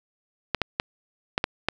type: clicks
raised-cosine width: 0.3 ms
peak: -6 dBFS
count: 6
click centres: 0.547 / 0.617 / 0.799 / 1.379 / 1.441 / 1.686 s
effects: none